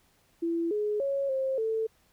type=tone with pitch steps; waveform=sine; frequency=335.2 / 419.6 / 553 / 531 / 444.2 Hz; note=E4 / G#4 / C#5 / C5 / A4; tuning=+29 / +18 / -4 / +25 / +16 cents; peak=-26 dBFS; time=0.42-1.87 s; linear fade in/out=10 ms; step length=290 ms; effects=pink hiss -66 dBFS RMS until 2.12 s